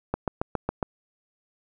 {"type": "click train", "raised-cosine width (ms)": 1, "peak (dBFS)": -11, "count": 6, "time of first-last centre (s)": [0.14, 0.828], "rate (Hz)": 7.27, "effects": []}